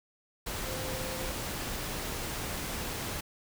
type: tone in noise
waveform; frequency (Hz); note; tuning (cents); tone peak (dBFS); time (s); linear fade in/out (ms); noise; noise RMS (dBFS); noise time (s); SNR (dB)
sine; 519; C5; -14; -40; 0.66-1.32; 10; pink; -36; 0.46-3.21; -7
effects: none